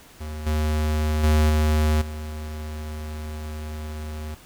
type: tone with level steps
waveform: square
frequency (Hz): 76.7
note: D#2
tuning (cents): -24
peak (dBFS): -31 / -21 / -16 / -18 / -31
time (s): 0.2-4.35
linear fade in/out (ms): 10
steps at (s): 0.46 / 1.23 / 1.49 / 2.01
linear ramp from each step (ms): 10
effects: pink hiss -49 dBFS RMS until 4.45 s